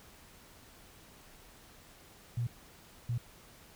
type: tone bursts at uneven times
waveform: sine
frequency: 119.4 Hz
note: A#2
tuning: 42 cents sharp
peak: -30 dBFS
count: 2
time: 2.37-2.47 / 3.09-3.18 s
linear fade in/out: 5 ms
effects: pink hiss -57 dBFS RMS until 3.75 s